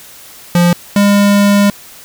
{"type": "tone pair in turn", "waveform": "square", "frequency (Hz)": [174.4, 202.5], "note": ["F3", "G#3"], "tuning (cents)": [-2, -43], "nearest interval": "minor third", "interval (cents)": 259, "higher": "second", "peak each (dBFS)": -7, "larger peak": "neither", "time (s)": [[0.55, 0.73], [0.96, 1.7]], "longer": "second", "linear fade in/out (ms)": 2, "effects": ["white hiss -36 dBFS RMS until 2.04 s"]}